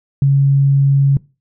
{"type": "tone", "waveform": "sine", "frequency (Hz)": 138.59, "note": "C#3", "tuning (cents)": 0, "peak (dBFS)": -8, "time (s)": [0.22, 1.17], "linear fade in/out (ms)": 2, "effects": ["noise-tail reverb RT60 0.3 s tail -22 dB re dry"]}